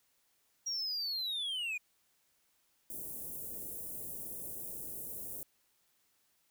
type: linear sweep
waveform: triangle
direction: down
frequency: 5700 to 2399 Hz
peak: -33 dBFS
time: 0.66-1.78 s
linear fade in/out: 10 ms
type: band-stop noise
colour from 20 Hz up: white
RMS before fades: -43 dBFS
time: 2.9-5.43 s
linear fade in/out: 0 ms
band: 560 to 9600 Hz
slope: 24 dB/octave
effects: white hiss -74 dBFS RMS until 6.5 s